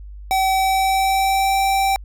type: tone with pitch glide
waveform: square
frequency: 765 to 778.8 Hz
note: G5 to G5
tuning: -42 to -12 cents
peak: -16 dBFS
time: 0.31-1.96 s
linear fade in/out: 0 ms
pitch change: +30 cents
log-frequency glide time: 0.52-1.58 s
effects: added 50 Hz sine -33 dBFS peak until 2.04 s